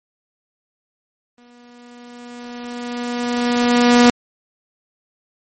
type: tone with exponential growth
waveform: sawtooth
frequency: 242 Hz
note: B3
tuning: 35 cents flat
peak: -3 dBFS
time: 1.38-4.1 s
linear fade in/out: 2 ms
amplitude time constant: 590 ms
effects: MP3 32 kbps